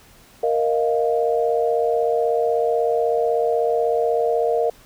sine chord, Bb suspended fourth, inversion none, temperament equal, 466.2 / 622.3 / 698.5 Hz, Bb4 / Eb5 / F5, 0 / 0 / 0 cents, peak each -19 / -23 / -23 dBFS, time 0.43-4.7 s, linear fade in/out 5 ms, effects pink hiss -50 dBFS RMS until 4.85 s

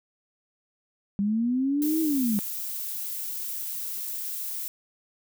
sine linear two-way sweep, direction up then down, 196 to 325.3 to 196 Hz, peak -22 dBFS, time 1.19-2.39 s, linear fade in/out 0 ms, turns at 2.01 s
violet noise, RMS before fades -33 dBFS, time 1.82-4.68 s, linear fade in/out 0 ms
effects none

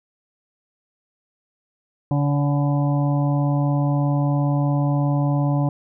harmonic tone with a mistuned harmonic, 143 Hz, D3, 46 cents flat, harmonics 1 / 2 / 4 / 5 / 6 / 7, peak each -18 / -24 / -30 / -32 / -34 / -35 dBFS, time 2.11-5.69 s, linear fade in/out 2 ms, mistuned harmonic 5, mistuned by +43 cents, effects none

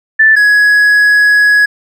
sine / triangle tone pair in turn, 1760 / 1675.2 Hz, A6 / G#6, 0 / +15 cents, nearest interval minor second, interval 85 cents, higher first, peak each -3 dBFS, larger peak neither, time 0.19-0.36 / 0.36-1.66 s, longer second, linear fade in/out 10 ms, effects none

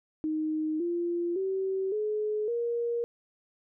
sine tone with pitch steps, 311.1 / 345.2 / 383 / 425 / 471.5 Hz, D#4 / F4 / G4 / G#4 / A#4, 0 / -20 / -40 / +40 / +20 cents, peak -27 dBFS, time 0.24-3.04 s, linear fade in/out 0 ms, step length 560 ms, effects none

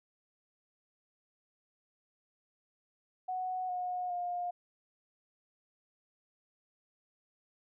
sine tone with pitch steps, 740 / 724.4 / 709 Hz, F#5 / F#5 / F5, 0 / -37 / +26 cents, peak -33 dBFS, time 3.28-4.51 s, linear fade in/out 10 ms, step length 410 ms, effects none

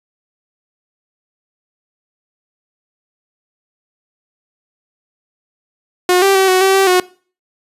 sawtooth tone with pitch steps, 361.2 / 391.3 / 382.9 / 371.1 / 384.8 / 387.4 / 364.4 Hz, F#4 / G4 / G4 / F#4 / G4 / G4 / F#4, -42 / -3 / -41 / +5 / -32 / -20 / -26 cents, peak -5 dBFS, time 6.09-7 s, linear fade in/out 2 ms, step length 130 ms, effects noise-tail reverb RT60 0.4 s tail -21 dB re dry + resampled to 32000 Hz

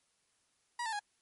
30% pulse tone with pitch steps, 960 / 890.6 / 826.1 Hz, B5 / A5 / G#5, -49 / +21 / -9 cents, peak -32 dBFS, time 0.79-0.994 s, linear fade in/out 5 ms, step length 68 ms, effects white hiss -75 dBFS RMS until 1.21 s + MP3 48 kbps

